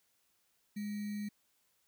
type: tone with sample-and-hold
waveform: sine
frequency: 207 Hz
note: G#3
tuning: 5 cents flat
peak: -36 dBFS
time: 0.76-1.29 s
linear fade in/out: 10 ms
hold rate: 2100 Hz
effects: white hiss -75 dBFS RMS until 1.87 s